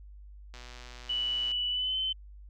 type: click train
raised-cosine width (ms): 0.2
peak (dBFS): -30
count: 121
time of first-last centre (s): 0.54-1.516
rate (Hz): 123
type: tone with pitch glide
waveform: sine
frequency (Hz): 2960 to 3064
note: F#7 to G7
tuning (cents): 0 to -40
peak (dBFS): -28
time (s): 1.09-2.13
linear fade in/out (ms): 10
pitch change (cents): +60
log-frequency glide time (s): 1.7-1.97
effects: added 50 Hz sine -46 dBFS peak until 2.49 s